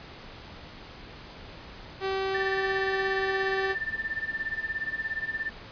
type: tone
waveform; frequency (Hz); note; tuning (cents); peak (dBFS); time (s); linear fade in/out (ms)
sawtooth; 385.3; G4; -30; -23; 2-3.76; 50
type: tone with tremolo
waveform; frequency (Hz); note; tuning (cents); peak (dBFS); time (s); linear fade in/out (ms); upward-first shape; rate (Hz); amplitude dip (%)
sine; 1781; A6; +21; -26; 2.34-5.5; 10; sine; 17; 85
effects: pink hiss -45 dBFS RMS until 5.71 s + resampled to 11025 Hz